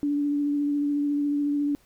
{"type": "tone with vibrato", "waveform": "sine", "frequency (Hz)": 289.2, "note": "D4", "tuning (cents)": -27, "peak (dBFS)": -22, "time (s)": [0.03, 1.75], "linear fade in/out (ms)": 0, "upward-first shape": "triangle", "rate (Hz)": 14, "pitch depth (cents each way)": 18, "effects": ["pink hiss -61 dBFS RMS until 1.85 s"]}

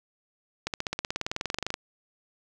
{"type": "accelerating click train", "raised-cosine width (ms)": 0.2, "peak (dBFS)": -12, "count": 22, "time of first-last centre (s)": [0.67, 1.741], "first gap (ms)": 68, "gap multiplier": 0.97, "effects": []}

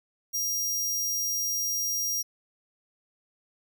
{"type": "tone", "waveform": "sawtooth", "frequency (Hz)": 5700, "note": "F8", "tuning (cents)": 34, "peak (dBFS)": -24, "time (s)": [0.33, 2.23], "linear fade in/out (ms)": 20, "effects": []}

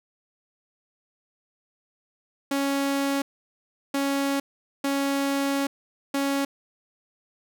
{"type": "tone bursts at uneven times", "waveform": "sawtooth", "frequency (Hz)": 277.5, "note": "C#4", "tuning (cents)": 2, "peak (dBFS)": -19, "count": 4, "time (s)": [[2.51, 3.22], [3.94, 4.4], [4.84, 5.67], [6.14, 6.45]], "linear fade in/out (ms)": 5, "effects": []}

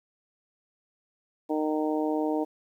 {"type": "harmonic tone", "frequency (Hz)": 154, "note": "D#3", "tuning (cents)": -17, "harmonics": [2, 3, 4, 5, 6], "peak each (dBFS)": [-27, -31, -33, -35, -37], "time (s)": [1.49, 2.45], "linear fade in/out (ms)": 20, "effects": ["10-bit"]}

